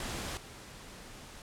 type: noise with level steps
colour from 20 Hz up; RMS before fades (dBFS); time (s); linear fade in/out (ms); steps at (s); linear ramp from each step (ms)
pink; -38 / -49; 0-1.42; 2; 0.37; 2
effects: low-pass 10000 Hz 12 dB/octave